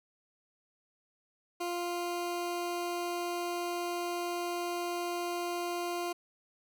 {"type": "tone", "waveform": "20% pulse", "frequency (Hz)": 349.2, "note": "F4", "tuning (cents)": 0, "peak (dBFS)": -28, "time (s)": [1.6, 6.13], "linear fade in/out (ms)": 10, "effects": []}